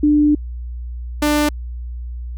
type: tone pair in turn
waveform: sine / sawtooth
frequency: 297 / 297 Hz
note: D4 / D4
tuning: +20 / +20 cents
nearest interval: unison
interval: 0 cents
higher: neither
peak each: -10 dBFS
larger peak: neither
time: 0.03-0.35 / 1.22-1.49 s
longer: first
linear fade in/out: 5 ms
effects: added 60 Hz sine -25 dBFS peak until 2.37 s